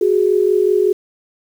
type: tone pair together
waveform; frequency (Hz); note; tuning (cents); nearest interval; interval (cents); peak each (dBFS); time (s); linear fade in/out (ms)
sine; 370 / 415.3; F#4 / G#4; 0 / 0; major second; 200; -14; 0.01-0.93; 5
effects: 7-bit